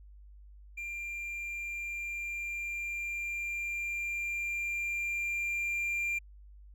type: tone with level ramp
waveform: triangle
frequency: 2384 Hz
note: D7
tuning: 25 cents sharp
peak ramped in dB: -35 to -28 dBFS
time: 0.77-6.19 s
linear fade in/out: 10 ms
effects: added 50 Hz sine -50 dBFS peak until 6.74 s